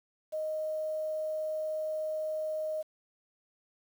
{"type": "tone with quantisation", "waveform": "sine", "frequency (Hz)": 622.3, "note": "D#5", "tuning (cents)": 0, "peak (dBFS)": -31, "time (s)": [0.32, 2.83], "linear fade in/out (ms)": 20, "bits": 9, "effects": []}